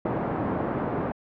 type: band-pass noise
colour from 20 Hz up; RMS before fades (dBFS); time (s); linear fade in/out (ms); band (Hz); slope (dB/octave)
pink; -28; 0.05-1.12; 5; 150 to 1000; 12
effects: low-pass 2000 Hz 12 dB/octave